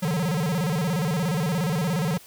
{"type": "tone with vibrato", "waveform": "square", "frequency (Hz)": 164.81, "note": "E3", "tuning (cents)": 0, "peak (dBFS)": -23, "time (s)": [0.02, 2.18], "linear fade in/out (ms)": 10, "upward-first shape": "square", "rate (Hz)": 17, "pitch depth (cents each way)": 190, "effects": ["white hiss -49 dBFS RMS until 2.26 s"]}